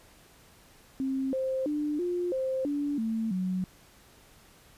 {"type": "tone with pitch steps", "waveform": "sine", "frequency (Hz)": [266.6, 525, 297.6, 353.8, 525, 288.6, 223.5, 185], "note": ["C4", "C5", "D4", "F4", "C5", "D4", "A3", "F#3"], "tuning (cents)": [33, 6, 23, 23, 6, -30, 27, 0], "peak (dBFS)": -27, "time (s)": [1, 3.64], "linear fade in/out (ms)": 0, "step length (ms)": 330, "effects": ["pink hiss -57 dBFS RMS until 4.77 s", "resampled to 32000 Hz"]}